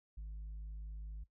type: tone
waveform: sine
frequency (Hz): 52.4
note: G#1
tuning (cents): +16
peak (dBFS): -40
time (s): 0.17-1.24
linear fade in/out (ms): 10
effects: noise-tail reverb RT60 0.1 s tail -17 dB re dry + tanh soft clip ceiling -42 dBFS